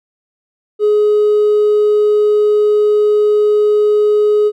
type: tone with hard clipping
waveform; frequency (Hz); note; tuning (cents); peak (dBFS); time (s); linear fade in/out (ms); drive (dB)
triangle; 420; G#4; +19; -8; 0.79-4.52; 50; 2
effects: none